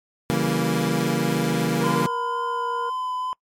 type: chord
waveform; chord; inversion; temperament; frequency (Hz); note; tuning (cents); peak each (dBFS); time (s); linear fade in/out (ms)
25% pulse; C# diminished seventh; none; equal with one note detuned; 138.59 / 164.81 / 192.19 / 233.1; C#3 / E3 / G3 / Bb3; 0 / 0 / -34 / 0; -23 / -21 / -24 / -21; 0.3-2.06; 0
type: harmonic tone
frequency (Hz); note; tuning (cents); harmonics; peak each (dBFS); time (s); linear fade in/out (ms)
473.1; A#4; +26; 1 / 2 / 3; -30 / -33 / -35; 1.8-2.9; 10
type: tone with vibrato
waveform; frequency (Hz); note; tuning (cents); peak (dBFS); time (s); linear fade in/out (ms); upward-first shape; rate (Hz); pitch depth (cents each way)
triangle; 1014; B5; +45; -23; 1.84-3.33; 0; triangle; 2.1; 14
effects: noise-tail reverb RT60 0.1 s tail -25 dB re dry + MP3 64 kbps